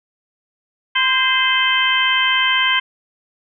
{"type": "harmonic tone with a mistuned harmonic", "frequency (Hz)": 518, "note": "C5", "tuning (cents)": -17, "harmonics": [2, 3, 4, 5, 6], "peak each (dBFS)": [-21, -20, -19, -24, -18], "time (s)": [0.95, 2.8], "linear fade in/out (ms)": 10, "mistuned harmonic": 3, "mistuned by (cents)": 40, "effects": []}